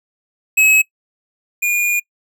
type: tone pair in turn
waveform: square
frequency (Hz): 2565 / 2430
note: E7 / D#7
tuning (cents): -48 / -42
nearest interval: minor second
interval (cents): 94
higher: first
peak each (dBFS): -10 / -15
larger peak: first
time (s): 0.57-0.82 / 1.62-2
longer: second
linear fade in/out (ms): 10
effects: noise-tail reverb RT60 0.1 s tail -23 dB re dry